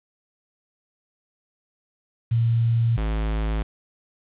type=tone pair in turn; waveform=sine / square; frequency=115.7 / 53.79 Hz; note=A#2 / A1; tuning=-13 / -39 cents; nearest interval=octave + minor second; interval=1326 cents; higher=first; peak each=-17 / -23 dBFS; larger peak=first; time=2.31-2.97 / 2.97-3.63 s; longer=neither; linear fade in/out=10 ms; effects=resampled to 8000 Hz + 8-bit